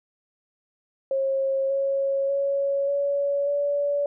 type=tone with pitch steps; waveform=sine; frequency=540 / 548.2 / 556.5 / 564.9 / 573.4 Hz; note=C#5 / C#5 / C#5 / C#5 / D5; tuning=-45 / -19 / +7 / +33 / -42 cents; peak=-21 dBFS; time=1.11-4.06 s; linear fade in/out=2 ms; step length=590 ms; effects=none